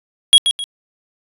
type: tone with echo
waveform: square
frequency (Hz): 3305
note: G#7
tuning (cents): -9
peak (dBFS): -4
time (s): 0.33-0.38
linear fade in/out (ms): 0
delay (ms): 130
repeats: 2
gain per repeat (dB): -9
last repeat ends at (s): 0.64
effects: resampled to 32000 Hz